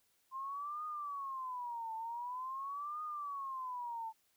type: tone with vibrato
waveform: sine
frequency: 1046.5 Hz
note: C6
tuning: in tune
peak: -39 dBFS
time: 0.31-4.13 s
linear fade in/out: 50 ms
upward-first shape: triangle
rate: 0.46 Hz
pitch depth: 290 cents each way
effects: white hiss -75 dBFS RMS until 4.36 s